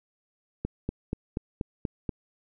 click train, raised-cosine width 3 ms, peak -16 dBFS, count 7, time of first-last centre 0.65-2.092 s, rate 4.16 Hz, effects none

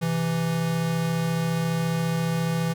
square tone pair together, 131.4 / 165.93 Hz, C3 / E3, +8 / +12 cents, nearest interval major third, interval 404 cents, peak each -31 / -24 dBFS, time 0.01-2.74 s, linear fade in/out 20 ms, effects none

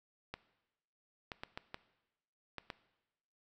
clicks, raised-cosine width 0.3 ms, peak -25 dBFS, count 7, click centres 0.34 / 1.318 / 1.435 / 1.575 / 1.744 / 2.583 / 2.702 s, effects noise-tail reverb RT60 1.0 s tail -17 dB re dry

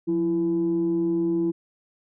sine tone pair together, 176.91 / 334.2 Hz, F3 / E4, +23 / +24 cents, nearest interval major seventh, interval 1101 cents, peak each -28 / -20 dBFS, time 0.07-1.52 s, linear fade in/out 20 ms, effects tanh soft clip ceiling -16 dBFS

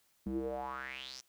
square tone with band-pass filter sweep, 65.41 Hz, C2, in tune, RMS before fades -40 dBFS, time 0.26-1.21 s, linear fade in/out 5 ms, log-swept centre 230 to 6000 Hz, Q 6, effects white hiss -72 dBFS RMS until 1.28 s

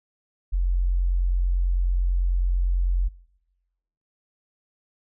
sine tone, 44.56 Hz, F1, 36 cents sharp, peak -19 dBFS, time 0.52-3.09 s, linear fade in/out 20 ms, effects noise-tail reverb RT60 1.0 s tail -23 dB re dry

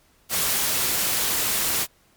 white noise, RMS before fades -23 dBFS, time 0.29-1.87 s, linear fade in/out 50 ms, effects pink hiss -60 dBFS RMS until 2.16 s + MP3 96 kbps

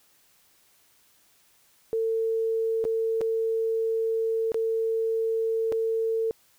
sine tone with dropouts, 450 Hz, A4, 39 cents sharp, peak -23 dBFS, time 1.93-6.31 s, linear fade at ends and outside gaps 0 ms, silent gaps 2.841-2.851 / 3.209-3.214 / 4.519-4.544 / 5.72-5.724 s, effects white hiss -62 dBFS RMS until 6.58 s

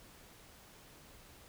silence, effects pink hiss -58 dBFS RMS until 1.48 s

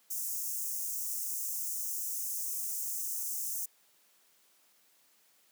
white high-pass noise, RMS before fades -36 dBFS, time 0.1-3.66 s, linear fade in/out 10 ms, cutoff 5900 Hz, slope 48 dB/octave, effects white hiss -67 dBFS RMS until 5.51 s + high-pass 200 Hz 12 dB/octave

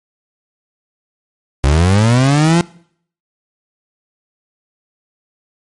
30% pulse linear sweep, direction up, 65.6 to 174.61 Hz, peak -6 dBFS, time 1.64-2.61 s, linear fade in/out 0 ms, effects noise-tail reverb RT60 0.6 s tail -21 dB re dry + MP3 48 kbps

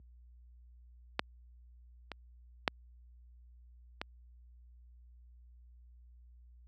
clicks, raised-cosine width 0.3 ms, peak -12 / -24 / -10 / -20 dBFS, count 4, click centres 1.194 / 2.117 / 2.678 / 4.015 s, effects added 60 Hz sine -39 dBFS peak until 6.67 s + high-pass 150 Hz 12 dB/octave

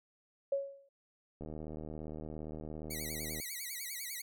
sine tone with exponential decay, 554 Hz, C#5, 1 cent flat, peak -27 dBFS, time 0.52-0.89 s, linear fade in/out 5 ms, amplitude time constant 80 ms
click train, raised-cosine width 2 ms, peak -31 dBFS, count 155, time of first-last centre 1.41-3.4 s, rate 77.4 Hz
5% pulse tone with vibrato, 2093 Hz, C7, in tune, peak -30 dBFS, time 2.9-4.22 s, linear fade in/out 10 ms, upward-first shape sine, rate 10 Hz, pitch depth 160 cents each way
effects none

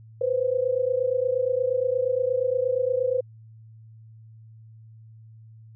sine tone pair together, 494.8 / 523.3 Hz, B4 / C5, +3 / 0 cents, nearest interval minor second, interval 97 cents, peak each -24 / -24 dBFS, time 0.21-3.21 s, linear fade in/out 5 ms, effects added 111 Hz sine -45 dBFS peak until 5.75 s

